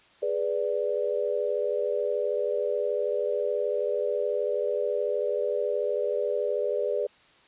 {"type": "chord", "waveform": "sine", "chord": "G# diminished", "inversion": "none", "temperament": "equal", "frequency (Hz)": [415.3, 493.9, 587.3], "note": ["G#4", "B4", "D5"], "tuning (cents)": [0, 0, 0], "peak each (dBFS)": -29, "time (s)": [0.22, 7.07], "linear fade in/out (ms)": 10, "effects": ["white hiss -58 dBFS RMS until 7.47 s", "resampled to 8000 Hz"]}